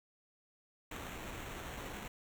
pink noise with sample-and-hold, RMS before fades -45 dBFS, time 0.91-2.08 s, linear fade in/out 5 ms, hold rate 4900 Hz, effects none

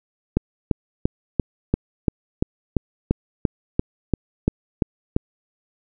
click train, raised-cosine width 3 ms, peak -4 dBFS, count 15, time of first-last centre 0.37-5.165 s, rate 2.92 Hz, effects none

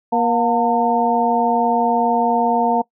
harmonic tone with a mistuned harmonic, 237.5 Hz, A#3, 33 cents sharp, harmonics 1 / 2 / 3 / 4, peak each -21 / -22 / -18 / -18 dBFS, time 0.12-2.82 s, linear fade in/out 10 ms, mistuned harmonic 4, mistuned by -82 cents, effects noise-tail reverb RT60 0.1 s tail -22 dB re dry

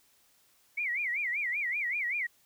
sine tone with vibrato, 2149 Hz, C7, 46 cents sharp, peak -29 dBFS, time 0.77-2.27 s, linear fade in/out 10 ms, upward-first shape sine, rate 5.2 Hz, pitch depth 220 cents each way, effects white hiss -66 dBFS RMS until 2.45 s

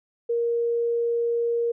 sine tone, 469.2 Hz, A#4, 11 cents sharp, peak -21 dBFS, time 0.29-1.72 s, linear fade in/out 10 ms, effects none

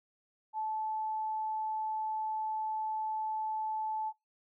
sine tone, 870 Hz, A5, 20 cents flat, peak -32 dBFS, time 0.53-4.13 s, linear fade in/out 50 ms, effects noise-tail reverb RT60 0.2 s tail -23 dB re dry

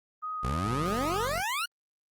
sine tone with vibrato, 1244.5 Hz, D#6, in tune, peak -32 dBFS, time 0.22-1.28 s, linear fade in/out 20 ms, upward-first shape triangle, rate 2.6 Hz, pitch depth 18 cents each way
20% pulse exponential sweep, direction up, 56.7 to 1480 Hz, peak -24 dBFS, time 0.43-1.66 s, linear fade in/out 10 ms
15% pulse tone, 46.25 Hz, F#1, in tune, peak -30 dBFS, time 0.62-1.43 s, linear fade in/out 50 ms
effects Opus 32 kbps

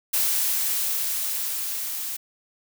blue noise with level ramp, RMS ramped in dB -22 to -31 dBFS, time 0.13-2.17 s, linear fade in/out 10 ms, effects none

